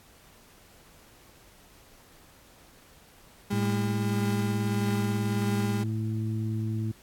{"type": "tone with tremolo", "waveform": "35% pulse", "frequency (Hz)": 201.6, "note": "G3", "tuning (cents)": 49, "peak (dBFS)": -25, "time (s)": [3.5, 5.84], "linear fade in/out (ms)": 10, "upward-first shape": "triangle", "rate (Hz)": 1.6, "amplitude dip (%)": 35}
{"type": "harmonic tone", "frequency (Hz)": 110, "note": "A2", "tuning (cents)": 0, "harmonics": [1, 2, 3], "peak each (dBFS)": [-28, -34, -38], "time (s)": [3.52, 6.92], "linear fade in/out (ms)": 10}
{"effects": ["pink hiss -56 dBFS RMS until 7.02 s", "AAC 64 kbps"]}